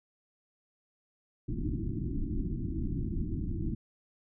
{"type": "low-pass noise", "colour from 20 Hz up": "pink", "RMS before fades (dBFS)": -33, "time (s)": [1.48, 3.75], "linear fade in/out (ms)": 10, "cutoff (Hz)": 350, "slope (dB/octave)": 96, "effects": []}